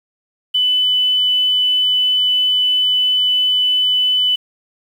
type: tone with quantisation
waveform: sine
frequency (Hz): 2999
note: F#7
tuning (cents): +23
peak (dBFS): -12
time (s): 0.54-4.36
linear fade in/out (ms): 10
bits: 7
effects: none